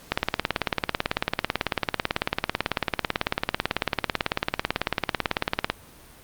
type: click train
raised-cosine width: 0.3 ms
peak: -5 dBFS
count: 102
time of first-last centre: 0.12-5.7 s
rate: 18.1 Hz
effects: pink hiss -49 dBFS RMS until 6.23 s + Opus 48 kbps